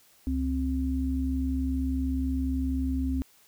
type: tone pair together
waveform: sine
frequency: 68.99 / 262.6 Hz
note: C#2 / C4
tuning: -8 / +6 cents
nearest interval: octave + major seventh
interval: 2314 cents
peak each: -28 dBFS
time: 0.27-3.22 s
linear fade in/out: 0 ms
effects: white hiss -60 dBFS RMS until 3.47 s